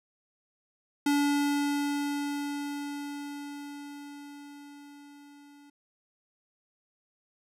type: tone with level ramp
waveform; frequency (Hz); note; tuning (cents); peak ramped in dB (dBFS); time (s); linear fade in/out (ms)
square; 287.2; D4; -39; -23 to -53; 1.06-5.7; 5
effects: resampled to 32000 Hz